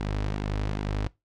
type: tone with flanger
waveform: sawtooth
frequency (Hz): 51.2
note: G#1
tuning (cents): -24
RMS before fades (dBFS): -29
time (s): 0-1.07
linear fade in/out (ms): 0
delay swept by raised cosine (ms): 1.6 to 5.8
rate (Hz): 2.5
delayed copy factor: -0.5
effects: noise-tail reverb RT60 0.2 s tail -21 dB re dry + low-pass 5000 Hz 12 dB/octave